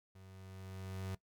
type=tone with level ramp; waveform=35% pulse; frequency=94.8 Hz; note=F#2; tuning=43 cents sharp; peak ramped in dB=-54 to -37 dBFS; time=0.15-1.15 s; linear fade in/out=5 ms; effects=noise-tail reverb RT60 0.1 s tail -18 dB re dry